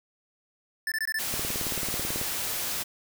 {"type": "tone bursts", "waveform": "square", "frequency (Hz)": 1760, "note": "A6", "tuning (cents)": 0, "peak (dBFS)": -27, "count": 5, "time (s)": [0.87, 1.19], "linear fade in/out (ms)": 2, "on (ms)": 48, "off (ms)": 20}
{"type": "noise", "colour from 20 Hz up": "white", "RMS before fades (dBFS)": -31, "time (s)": [1.18, 2.84], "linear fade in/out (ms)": 20}
{"type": "click train", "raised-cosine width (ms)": 2, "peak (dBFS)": -21, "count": 17, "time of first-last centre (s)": [1.34, 2.214], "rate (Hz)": 18.3}
{"effects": []}